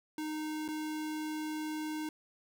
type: tone with dropouts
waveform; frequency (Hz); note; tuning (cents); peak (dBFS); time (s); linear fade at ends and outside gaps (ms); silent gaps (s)
square; 308.5; D#4; -15; -36; 0.18-2.09; 2; 0.68-0.686
effects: none